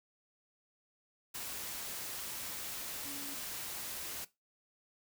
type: tone in noise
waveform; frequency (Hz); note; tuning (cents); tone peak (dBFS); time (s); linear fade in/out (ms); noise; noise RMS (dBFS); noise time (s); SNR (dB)
sine; 280.9; C#4; +23; -48; 3.05-3.35; 10; white; -42; 1.34-4.25; -9
effects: noise-tail reverb RT60 0.2 s tail -17 dB re dry